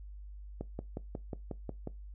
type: click train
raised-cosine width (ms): 2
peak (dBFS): -24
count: 8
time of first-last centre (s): 0.61-1.874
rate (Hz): 5.54
effects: noise-tail reverb RT60 0.2 s tail -20 dB re dry + added 50 Hz sine -44 dBFS peak until 2.14 s